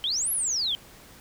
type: exponential two-way sweep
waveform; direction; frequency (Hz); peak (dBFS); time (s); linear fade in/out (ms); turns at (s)
sine; up then down; 3066 to 11620 to 3066; -24; 0.04-0.75; 0; 0.32
effects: pink hiss -50 dBFS RMS until 1.2 s